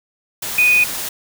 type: tone in noise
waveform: sine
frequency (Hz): 2480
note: D#7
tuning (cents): -6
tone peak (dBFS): -10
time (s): 0.58-0.84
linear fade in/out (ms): 5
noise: white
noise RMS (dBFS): -25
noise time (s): 0.42-1.09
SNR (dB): +12
effects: none